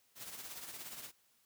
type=noise with tremolo; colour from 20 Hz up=white; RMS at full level=-45 dBFS; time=0.15-1.12 s; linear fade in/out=50 ms; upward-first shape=triangle; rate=17 Hz; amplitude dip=60%; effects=white hiss -72 dBFS RMS until 1.45 s + high-pass 60 Hz 12 dB/octave